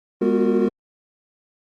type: tone cluster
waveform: triangle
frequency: 206.5 / 245.2 / 358.6 / 372.7 / 460.3 Hz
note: G#3 / B3 / F4 / F#4 / A#4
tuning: -10 / -12 / +46 / +13 / -22 cents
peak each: -20 / -20 / -20 / -22 / -21 dBFS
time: 0.21-0.69 s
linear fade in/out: 10 ms
effects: Opus 32 kbps